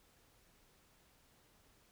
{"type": "silence", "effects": ["pink hiss -69 dBFS RMS until 1.91 s"]}